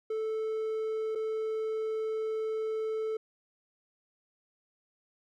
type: tone with dropouts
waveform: triangle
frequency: 438.8 Hz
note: A4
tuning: 5 cents flat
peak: -28 dBFS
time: 0.1-3.17 s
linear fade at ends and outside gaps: 5 ms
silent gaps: 1.151-1.155 s
effects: none